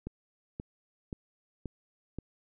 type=click train; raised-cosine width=3 ms; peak=-24 dBFS; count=5; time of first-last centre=0.07-2.186 s; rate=1.89 Hz; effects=none